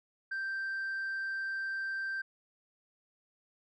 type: tone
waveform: sine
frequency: 1568 Hz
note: G6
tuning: in tune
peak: -31 dBFS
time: 0.31-2.22 s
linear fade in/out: 10 ms
effects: tanh soft clip ceiling -32 dBFS